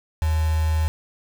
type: tone with quantisation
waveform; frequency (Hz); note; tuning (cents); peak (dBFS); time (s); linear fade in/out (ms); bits
sine; 79; D#2; +27; -18; 0.22-0.88; 0; 5
effects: none